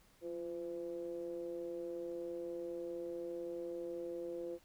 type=ring-modulated tone; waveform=triangle; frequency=82.41 Hz; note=E2; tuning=in tune; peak=-35 dBFS; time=0.21-4.59 s; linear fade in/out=50 ms; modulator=428 Hz; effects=pink hiss -68 dBFS RMS until 4.64 s